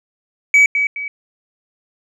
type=tone with echo; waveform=sine; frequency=2278 Hz; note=C#7; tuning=47 cents sharp; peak=-4 dBFS; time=0.54-0.66 s; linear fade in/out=2 ms; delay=210 ms; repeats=2; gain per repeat=-9 dB; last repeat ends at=1.08 s; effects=tanh soft clip ceiling -6 dBFS